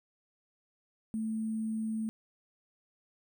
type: tone with sample-and-hold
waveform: sine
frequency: 220.7 Hz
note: A3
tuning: 5 cents sharp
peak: -31 dBFS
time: 1.14-2.09 s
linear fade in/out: 0 ms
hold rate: 8820 Hz
effects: none